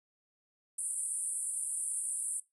white band-pass noise, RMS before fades -36 dBFS, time 0.78-2.4 s, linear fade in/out 5 ms, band 8500 to 10000 Hz, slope 96 dB/octave, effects noise-tail reverb RT60 0.2 s tail -19 dB re dry

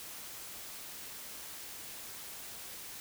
silence, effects white hiss -46 dBFS RMS until 3 s

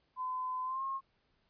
sine tone with pitch glide, 1019 to 1076.5 Hz, C6 to C6, -46 to +49 cents, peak -34 dBFS, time 0.16-1.01 s, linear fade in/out 50 ms, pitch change +95 cents, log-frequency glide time 0.64-0.83 s, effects pink hiss -75 dBFS RMS until 1.49 s + resampled to 11025 Hz

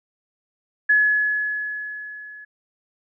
sine tone with level ramp, 1699 Hz, G#6, 39 cents sharp, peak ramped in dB -12 to -38 dBFS, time 0.89-2.45 s, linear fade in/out 10 ms, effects none

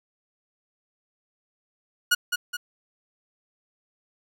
sawtooth tone with echo, 1448 Hz, F#6, 38 cents flat, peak -13 dBFS, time 2.11-2.15 s, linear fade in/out 10 ms, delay 210 ms, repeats 2, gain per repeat -6 dB, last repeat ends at 2.57 s, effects none

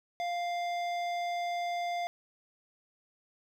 sine tone with hard clipping, 698.5 Hz, F5, in tune, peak -33 dBFS, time 0.2-2.07 s, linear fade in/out 0 ms, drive 13 dB, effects none

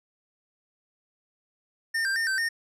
square tone with pitch steps, 1814 / 1581 / 1818 / 1551 / 1831 Hz, A#6 / G6 / A#6 / G6 / A#6, -48 / +14 / -44 / -19 / -32 cents, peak -25 dBFS, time 1.94-2.49 s, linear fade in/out 10 ms, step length 110 ms, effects low-pass 10000 Hz 12 dB/octave

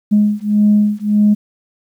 sine beating tone pair, 208 / 209.7 Hz, G#3 / G#3, +3 / +17 cents, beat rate 1.7 Hz, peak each -12 / -12 dBFS, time 0.11-1.35 s, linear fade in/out 20 ms, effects tanh soft clip ceiling -3 dBFS + 8-bit

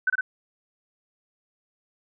sine tone with echo, 1516 Hz, F#6, 42 cents sharp, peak -18 dBFS, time 0.07-0.1 s, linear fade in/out 5 ms, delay 55 ms, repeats 2, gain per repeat -2 dB, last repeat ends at 0.21 s, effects none

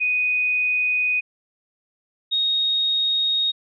sine tone pair in turn, 2489 / 3737 Hz, D#7 / A#7, 0 / +4 cents, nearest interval perfect fifth, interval 704 cents, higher second, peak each -18 dBFS, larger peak neither, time 0-1.21 / 2.31-3.52 s, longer neither, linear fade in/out 20 ms, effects none

